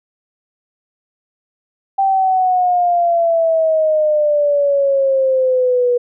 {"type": "exponential sweep", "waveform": "sine", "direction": "down", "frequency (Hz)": [784, 484.4], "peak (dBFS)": -11, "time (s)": [1.98, 5.98], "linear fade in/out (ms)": 10, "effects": []}